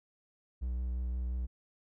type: tone with vibrato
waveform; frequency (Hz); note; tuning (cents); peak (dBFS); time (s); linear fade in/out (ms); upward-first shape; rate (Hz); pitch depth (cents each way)
triangle; 61.74; B1; 0; -30; 0.61-1.47; 20; sine; 5.7; 21
effects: none